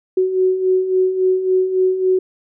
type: beating tone pair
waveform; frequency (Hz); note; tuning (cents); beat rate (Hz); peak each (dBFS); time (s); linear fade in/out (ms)
sine; 370 / 373.6; F#4 / F#4; 0 / +17; 3.6; -21 / -14; 0.17-2.19; 5
effects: none